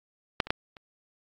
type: clicks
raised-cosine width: 0.3 ms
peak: -7 / -22 / -8 / -30 dBFS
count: 4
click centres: 0.402 / 0.47 / 0.505 / 0.768 s
effects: AAC 48 kbps